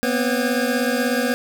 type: tone cluster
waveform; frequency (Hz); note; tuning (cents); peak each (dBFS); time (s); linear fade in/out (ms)
square; 239.9 / 256.3 / 494.3 / 544 / 1625; A#3 / C4 / B4 / C#5 / G#6; +50 / -36 / +1 / -33 / -38; -24 / -26 / -25 / -28 / -28; 0.03-1.34; 0
effects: none